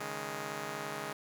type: chord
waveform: 5% pulse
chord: C# suspended second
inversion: none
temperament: just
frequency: 138.59 / 155.92 / 207.9 Hz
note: C#3 / D#3 / G#3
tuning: 0 / +4 / +2 cents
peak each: -32 / -32 / -31 dBFS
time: 0-1.13 s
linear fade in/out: 5 ms
effects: none